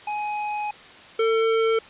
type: tone pair in turn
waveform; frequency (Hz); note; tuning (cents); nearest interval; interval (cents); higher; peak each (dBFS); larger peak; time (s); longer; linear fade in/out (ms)
square; 838 / 449.3; G#5 / A4; +15 / +36; major seventh; 1079; first; -26 / -19; second; 0.07-0.71 / 1.19-1.79; first; 5
effects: white hiss -45 dBFS RMS until 1.89 s + resampled to 8000 Hz